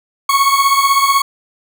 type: beating tone pair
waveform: 40% pulse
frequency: 1100 / 1116 Hz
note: C#6 / C#6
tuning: -14 / +11 cents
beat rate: 16 Hz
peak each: -11 / -14 dBFS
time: 0.29-1.22 s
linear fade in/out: 5 ms
effects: none